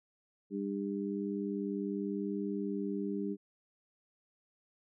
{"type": "harmonic tone", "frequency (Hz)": 100.1, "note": "G2", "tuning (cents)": 37, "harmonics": [2, 3, 4], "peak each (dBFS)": [-36, -38, -39], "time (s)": [0.5, 3.37], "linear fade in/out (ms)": 50, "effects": []}